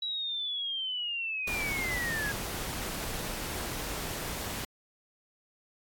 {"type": "linear sweep", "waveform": "sine", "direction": "down", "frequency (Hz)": [3910, 1626], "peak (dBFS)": -31, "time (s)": [0.02, 2.32], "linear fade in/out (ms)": 5}
{"type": "noise", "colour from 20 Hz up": "pink", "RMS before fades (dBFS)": -36, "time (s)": [1.47, 4.65], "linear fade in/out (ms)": 5}
{"effects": ["AAC 64 kbps"]}